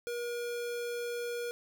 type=tone; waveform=square; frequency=478 Hz; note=A#4; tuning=43 cents sharp; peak=-35 dBFS; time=0.07-1.51 s; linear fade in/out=0 ms; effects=none